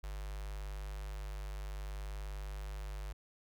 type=tone with notch filter; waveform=square; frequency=50.3 Hz; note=G1; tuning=45 cents sharp; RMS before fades=-42 dBFS; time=0.03-3.13 s; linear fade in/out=10 ms; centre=230 Hz; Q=0.52; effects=none